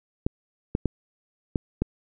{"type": "clicks", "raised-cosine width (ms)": 3, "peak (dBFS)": -10, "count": 5, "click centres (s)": [0.265, 0.751, 0.857, 1.558, 1.82], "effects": []}